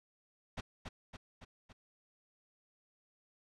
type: noise with echo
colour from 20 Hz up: pink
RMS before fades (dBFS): -40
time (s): 0.57-0.61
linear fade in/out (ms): 10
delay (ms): 280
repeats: 4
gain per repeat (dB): -4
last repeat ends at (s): 1.73
effects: low-pass 4000 Hz 12 dB/octave